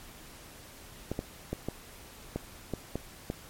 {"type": "clicks", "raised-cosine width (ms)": 2, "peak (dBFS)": -18, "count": 8, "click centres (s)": [1.116, 1.191, 1.53, 1.686, 2.36, 2.737, 2.956, 3.301], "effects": ["pink hiss -50 dBFS RMS until 3.49 s", "MP3 64 kbps"]}